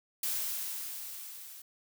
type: noise with level ramp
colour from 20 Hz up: blue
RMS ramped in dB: -32 to -49 dBFS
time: 0.23-1.62 s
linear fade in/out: 5 ms
effects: none